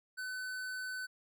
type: tone with tanh clipping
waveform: sine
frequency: 1510 Hz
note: F#6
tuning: 35 cents sharp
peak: -40 dBFS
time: 0.17-1.07 s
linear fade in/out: 20 ms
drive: 18 dB
effects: none